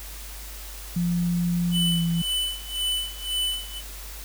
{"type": "tone with pitch glide", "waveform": "sine", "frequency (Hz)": [174, 168.56], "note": ["F3", "E3"], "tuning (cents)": [-6, 39], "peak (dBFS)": -21, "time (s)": [0.96, 2.22], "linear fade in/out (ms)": 5, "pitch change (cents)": -55, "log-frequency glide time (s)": [1.73, 1.96]}
{"type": "tone with tremolo", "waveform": "square", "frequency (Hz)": 2997, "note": "F#7", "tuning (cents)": 22, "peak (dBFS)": -23, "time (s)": [1.71, 3.82], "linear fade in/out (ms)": 50, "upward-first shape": "sine", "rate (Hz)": 1.9, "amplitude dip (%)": 90}
{"effects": ["added 50 Hz sine -38 dBFS peak until 4.24 s", "white hiss -41 dBFS RMS until 4.24 s"]}